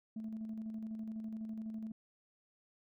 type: tone with tremolo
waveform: sine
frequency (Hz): 220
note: A3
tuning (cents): 0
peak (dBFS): -37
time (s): 0.16-1.92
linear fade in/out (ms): 5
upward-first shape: square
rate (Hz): 12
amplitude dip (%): 40
effects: tanh soft clip ceiling -36 dBFS